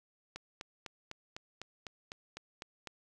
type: click train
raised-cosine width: 0.2 ms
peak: -25 dBFS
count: 11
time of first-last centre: 0.36-2.873 s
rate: 3.98 Hz
effects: none